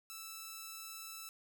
5% pulse tone, 1318.5 Hz, E6, in tune, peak -34 dBFS, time 0.1-1.29 s, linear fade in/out 0 ms, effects none

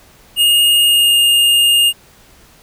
square tone with pitch glide, 2848 to 2830 Hz, F7 to F7, +33 to +22 cents, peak -9 dBFS, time 0.36-1.93 s, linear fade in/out 50 ms, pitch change -11 cents, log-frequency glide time 0.84-1.16 s, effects pink hiss -46 dBFS RMS until 2.62 s

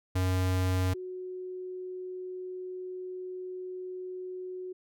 square / sine tone pair in turn, 92.5 / 367.7 Hz, F#2 / F#4, 0 / -11 cents, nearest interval 2 octaves, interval 2389 cents, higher second, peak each -26 / -36 dBFS, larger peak first, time 0.15-0.94 / 0.94-4.73 s, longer second, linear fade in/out 10 ms, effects none

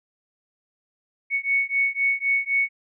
sine beating tone pair, 2217 / 2220.9 Hz, C#7 / C#7, 0 / +3 cents, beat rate 3.9 Hz, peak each -23 dBFS, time 1.3-2.69 s, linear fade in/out 50 ms, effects none

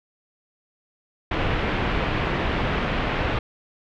pink low-pass noise, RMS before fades -24 dBFS, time 1.31-3.39 s, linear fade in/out 5 ms, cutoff 3000 Hz, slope 24 dB/octave, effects none

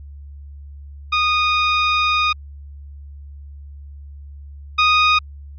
20% pulse tone pair in turn, 1235 / 1242.2 Hz, D#6 / D#6, -13 / -3 cents, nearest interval unison, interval 10 cents, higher second, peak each -10 / -7 dBFS, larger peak second, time 1.12-2.33 / 4.78-5.19 s, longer first, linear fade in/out 10 ms, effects added 71 Hz sine -34 dBFS peak until 5.58 s + resampled to 11025 Hz

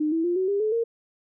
sine tone with pitch steps, 304.6 / 326.5 / 349.9 / 375 / 401.9 / 430.8 / 461.7 Hz, D#4 / E4 / F4 / F#4 / G4 / A4 / A#4, -37 / -17 / +3 / +23 / +43 / -37 / -17 cents, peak -21 dBFS, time 0-0.84 s, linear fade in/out 10 ms, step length 120 ms, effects none

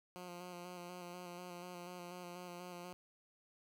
10% pulse tone with vibrato, 177.5 Hz, F3, 28 cents sharp, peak -39 dBFS, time 0.16-2.93 s, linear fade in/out 0 ms, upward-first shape square, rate 4.1 Hz, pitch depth 22 cents each way, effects none

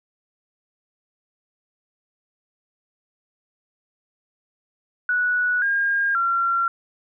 sine tone with pitch steps, 1472 / 1616 / 1370 Hz, F#6 / G#6 / F6, -9 / -48 / -34 cents, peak -18 dBFS, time 5.09-6.68 s, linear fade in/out 2 ms, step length 530 ms, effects none

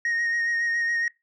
sine tone with vibrato, 1864.7 Hz, A#6, in tune, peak -20 dBFS, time 0.05-1.08 s, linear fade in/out 2 ms, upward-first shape sine, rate 7.2 Hz, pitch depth 20 cents each way, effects noise-tail reverb RT60 0.2 s tail -22 dB re dry + tanh soft clip ceiling -21 dBFS

